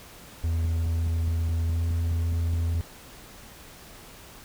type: tone with pitch glide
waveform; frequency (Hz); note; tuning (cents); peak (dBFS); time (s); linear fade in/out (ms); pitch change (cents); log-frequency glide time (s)
triangle; 82.7 to 83.76; E2 to E2; +6 to +28; -21; 0.44-2.81; 0; +22; 1.72-1.81
type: click train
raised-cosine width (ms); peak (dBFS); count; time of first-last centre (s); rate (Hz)
5; -26; 12; 0.44-2.746; 4.77
effects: pink hiss -47 dBFS RMS until 4.44 s